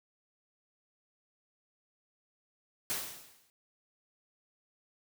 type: noise with exponential decay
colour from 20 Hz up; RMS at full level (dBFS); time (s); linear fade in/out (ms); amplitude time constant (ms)
white; -32; 2.9-3.5; 0; 130
effects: none